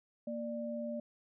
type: tone pair together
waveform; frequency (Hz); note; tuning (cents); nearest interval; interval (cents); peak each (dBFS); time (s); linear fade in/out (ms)
sine; 233.1 / 592; A#3 / D5; 0 / +14; octave + major third; 1614; -39 / -39; 0.27-1; 5
effects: none